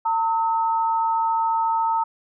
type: tone pair together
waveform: sine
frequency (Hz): 907 / 1282.7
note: A#5 / E6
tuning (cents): -48 / -48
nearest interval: tritone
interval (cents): 600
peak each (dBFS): -19 / -27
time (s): 0.05-2.04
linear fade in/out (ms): 10
effects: none